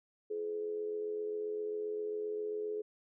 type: tone with amplitude modulation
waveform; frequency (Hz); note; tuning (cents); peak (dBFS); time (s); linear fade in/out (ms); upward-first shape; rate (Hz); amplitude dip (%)
sine; 424.3; G#4; +37; -32; 0.3-2.82; 10; sine; 87.5; 55
effects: none